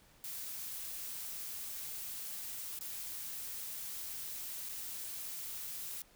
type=noise with dropouts; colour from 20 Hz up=blue; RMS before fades=-43 dBFS; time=0.24-6.02 s; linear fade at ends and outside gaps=1 ms; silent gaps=2.79-2.809 / 4.689-4.693 s; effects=pink hiss -64 dBFS RMS until 6.15 s